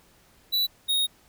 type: tone pair in turn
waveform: square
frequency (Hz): 3951 / 3742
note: B7 / A#7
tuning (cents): 0 / +6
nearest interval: minor second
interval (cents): 94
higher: first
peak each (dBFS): -22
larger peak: neither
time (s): 0.52-0.67 / 0.88-1.07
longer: second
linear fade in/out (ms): 20
effects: pink hiss -59 dBFS RMS until 1.28 s